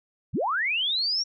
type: linear sweep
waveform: sine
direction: up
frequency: 60 to 5680 Hz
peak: -23 dBFS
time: 0.33-1.24 s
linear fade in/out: 20 ms
effects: none